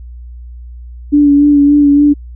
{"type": "tone with vibrato", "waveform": "sine", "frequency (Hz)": 288.6, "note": "D4", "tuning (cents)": -30, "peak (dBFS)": -4, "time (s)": [1.12, 2.14], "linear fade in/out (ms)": 20, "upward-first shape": "sine", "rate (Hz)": 3.5, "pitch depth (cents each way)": 25, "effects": ["added 60 Hz sine -27 dBFS peak until 2.35 s"]}